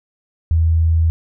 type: tone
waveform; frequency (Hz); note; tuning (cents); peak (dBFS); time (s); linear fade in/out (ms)
sine; 81.6; E2; -17; -11; 0.51-1.1; 0
effects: none